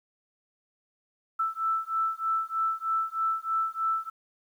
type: beating tone pair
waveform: sine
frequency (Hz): 1321 / 1324.2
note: E6 / E6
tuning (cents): +3 / +7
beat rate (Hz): 3.2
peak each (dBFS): -29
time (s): 1.39-4.1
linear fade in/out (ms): 10
effects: 10-bit